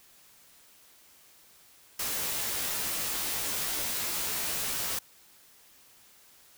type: noise with comb filter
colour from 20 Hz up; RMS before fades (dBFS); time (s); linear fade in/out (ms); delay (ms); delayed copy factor
white; -32; 1.99-4.99; 5; 15; -0.9
effects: white hiss -58 dBFS RMS until 6.57 s

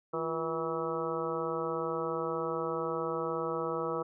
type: harmonic tone with a mistuned harmonic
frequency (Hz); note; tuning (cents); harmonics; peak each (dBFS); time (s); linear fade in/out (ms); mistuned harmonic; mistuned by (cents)
162.1; E3; -29; 1 / 2 / 3 / 4 / 5 / 6 / 7 / 8; -43 / -38 / -34 / -42 / -44 / -43 / -40 / -39; 0.13-4.03; 10; 2; +90
effects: none

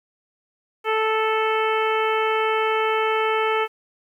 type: harmonic tone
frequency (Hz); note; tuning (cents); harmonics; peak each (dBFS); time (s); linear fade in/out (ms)
438.8; A4; -5; 1 / 2 / 3 / 4 / 5 / 6 / 7; -22 / -25 / -25 / -32 / -29 / -32 / -34; 0.84-3.68; 50
effects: 9-bit

